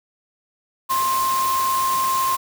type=tone in noise; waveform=sine; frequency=1056 Hz; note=C6; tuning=16 cents sharp; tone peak=-18 dBFS; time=0.89-2.37 s; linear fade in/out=20 ms; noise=white; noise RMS=-28 dBFS; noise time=0.89-2.37 s; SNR=+7 dB; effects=none